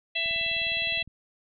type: harmonic tone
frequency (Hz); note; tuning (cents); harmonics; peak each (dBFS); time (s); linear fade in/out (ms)
666; E5; +18; 1 / 3 / 4 / 5 / 6; -39 / -35 / -28 / -31 / -35; 0.15-1.03; 10
type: click train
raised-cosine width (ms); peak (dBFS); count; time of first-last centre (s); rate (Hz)
5; -36; 17; 0.26-1.076; 19.6
effects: none